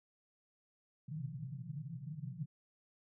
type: band-pass noise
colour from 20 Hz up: white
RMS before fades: -44 dBFS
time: 1.08-2.46 s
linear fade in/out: 10 ms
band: 120 to 170 Hz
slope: 96 dB/octave
effects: none